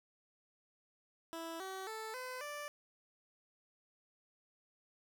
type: tone with pitch steps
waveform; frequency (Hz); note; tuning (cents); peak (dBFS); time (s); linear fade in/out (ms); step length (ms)
15% pulse; 329.6 / 380.8 / 440 / 508.3 / 587.3; E4 / F#4 / A4 / B4 / D5; 0 / +50 / 0 / +50 / 0; -36; 1.33-2.68; 0; 270
effects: none